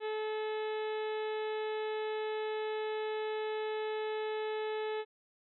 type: harmonic tone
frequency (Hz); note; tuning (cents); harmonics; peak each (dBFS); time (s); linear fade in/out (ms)
431.7; A4; -33; 1 / 2 / 3 / 4 / 5 / 6 / 7 / 8 / 9; -34 / -42 / -50 / -48 / -51 / -52 / -55 / -54 / -56; 0-5.05; 50
effects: none